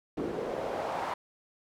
pink noise with band-pass filter sweep, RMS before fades -34 dBFS, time 0.17-1.14 s, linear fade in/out 5 ms, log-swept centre 340 to 960 Hz, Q 2.3, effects none

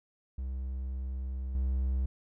triangle tone with level steps, 65 Hz, C2, 11 cents flat, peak -31 / -25 dBFS, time 0.38-2.06 s, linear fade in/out 5 ms, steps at 1.55 s, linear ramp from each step 2 ms, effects none

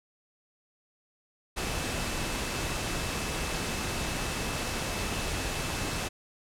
sine tone in noise, 2619 Hz, E7, 12 cents flat, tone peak -43 dBFS, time 1.56-6.09 s, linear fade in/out 20 ms, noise pink, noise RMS -32 dBFS, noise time 1.56-6.09 s, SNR -14 dB, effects low-pass 10000 Hz 12 dB/octave

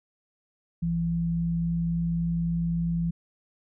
sine tone pair together, 55.97 / 168.1 Hz, A1 / E3, +30 / +34 cents, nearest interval octave + perfect fifth, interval 1904 cents, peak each -35 / -24 dBFS, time 0.82-3.11 s, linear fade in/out 10 ms, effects none

